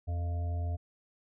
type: harmonic tone with a mistuned harmonic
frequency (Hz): 87.31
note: F2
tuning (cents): 0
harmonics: 1 / 3 / 5 / 7 / 8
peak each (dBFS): -30 / -50 / -53 / -50 / -47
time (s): 0.07-0.77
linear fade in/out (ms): 20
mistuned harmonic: 1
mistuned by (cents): -61
effects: none